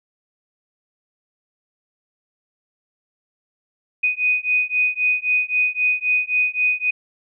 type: beating tone pair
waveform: sine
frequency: 2489 / 2492.8 Hz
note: D#7 / D#7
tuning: 0 / +3 cents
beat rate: 3.8 Hz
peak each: -20 dBFS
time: 4.03-6.91 s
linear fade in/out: 10 ms
effects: none